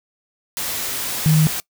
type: tone in noise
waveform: sine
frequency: 155.56 Hz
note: D#3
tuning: in tune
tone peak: -11 dBFS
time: 1.26-1.47 s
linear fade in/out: 0 ms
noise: white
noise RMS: -25 dBFS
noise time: 0.57-1.6 s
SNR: +11 dB
effects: noise-tail reverb RT60 0.1 s tail -22 dB re dry